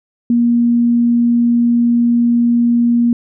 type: tone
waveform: sine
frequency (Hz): 237.2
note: A#3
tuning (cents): +30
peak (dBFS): -9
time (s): 0.3-3.13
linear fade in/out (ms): 2
effects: none